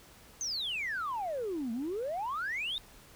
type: exponential two-way sweep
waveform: sine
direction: down then up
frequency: 6440 to 218.7 to 3778 Hz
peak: -31 dBFS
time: 0.41-2.78 s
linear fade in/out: 0 ms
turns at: 1.72 s
effects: tanh soft clip ceiling -29 dBFS + pink hiss -56 dBFS RMS until 3.15 s